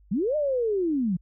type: linear two-way sweep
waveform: sine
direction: up then down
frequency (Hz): 164.81 to 618 to 164.81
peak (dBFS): -22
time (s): 0.11-1.17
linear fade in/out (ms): 10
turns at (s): 0.36
effects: added 50 Hz sine -53 dBFS peak until 1.21 s